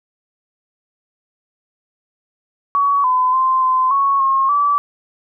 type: tone with pitch steps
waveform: sine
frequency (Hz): 1127 / 1014 / 1042 / 1031 / 1107 / 1078 / 1154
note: C#6 / B5 / C6 / C6 / C#6 / C#6 / D6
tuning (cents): +28 / +45 / -7 / -26 / -3 / -49 / -31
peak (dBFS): -12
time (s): 2.75-4.78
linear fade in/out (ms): 0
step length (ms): 290
effects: none